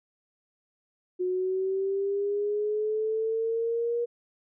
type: linear sweep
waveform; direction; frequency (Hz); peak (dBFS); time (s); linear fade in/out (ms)
sine; up; 362.2 to 476.5; -25; 1.19-4.06; 20
effects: none